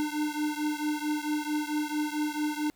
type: beating tone pair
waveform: square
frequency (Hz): 299.3 / 303.8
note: D4 / D#4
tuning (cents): +33 / -41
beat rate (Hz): 4.5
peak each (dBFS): -31 / -33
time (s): 0-2.7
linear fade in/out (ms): 0
effects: pink hiss -67 dBFS RMS until 2.75 s